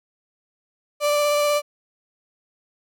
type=tone with vibrato; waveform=35% pulse; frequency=587.3 Hz; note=D5; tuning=in tune; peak=-16 dBFS; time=1-1.62 s; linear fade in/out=50 ms; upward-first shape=square; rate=16 Hz; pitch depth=9 cents each way; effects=none